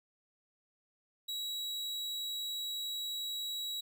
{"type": "tone", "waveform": "40% pulse", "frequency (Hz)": 3883, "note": "B7", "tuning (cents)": -30, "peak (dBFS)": -35, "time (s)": [1.28, 3.81], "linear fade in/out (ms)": 10, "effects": []}